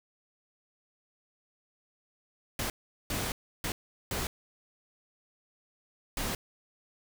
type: noise bursts at uneven times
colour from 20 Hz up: pink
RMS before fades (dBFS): -33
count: 5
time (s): 2.59-2.7 / 3.1-3.32 / 3.64-3.72 / 4.11-4.27 / 6.17-6.35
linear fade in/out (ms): 2
effects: none